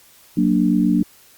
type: chord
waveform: sine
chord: Gb augmented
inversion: none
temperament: equal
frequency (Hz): 185 / 233.1 / 293.7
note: Gb3 / Bb3 / D4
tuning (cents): 0 / 0 / 0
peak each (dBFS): -18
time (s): 0.37-1.03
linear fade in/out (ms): 5
effects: white hiss -50 dBFS RMS until 1.37 s + Opus 48 kbps